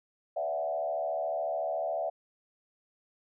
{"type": "tone with frequency modulation", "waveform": "sine", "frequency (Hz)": 657, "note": "E5", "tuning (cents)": -6, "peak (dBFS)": -29, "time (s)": [0.36, 2.1], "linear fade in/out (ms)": 10, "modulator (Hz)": 73.9, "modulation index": 1.2, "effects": []}